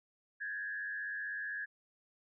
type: tone with frequency modulation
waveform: sine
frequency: 1675 Hz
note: G#6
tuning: 14 cents sharp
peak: -37 dBFS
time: 0.4-1.66 s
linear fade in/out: 20 ms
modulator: 95.7 Hz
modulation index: 0.85
effects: none